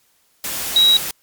sine tone in noise, 3846 Hz, B7, 47 cents flat, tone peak -9 dBFS, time 0.76-0.97 s, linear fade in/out 2 ms, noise white, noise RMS -25 dBFS, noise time 0.44-1.11 s, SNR +13 dB, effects white hiss -60 dBFS RMS until 1.22 s + MP3 96 kbps

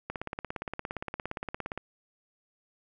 click train, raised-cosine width 0.5 ms, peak -19 dBFS, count 30, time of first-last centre 0.1-1.776 s, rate 17.3 Hz, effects none

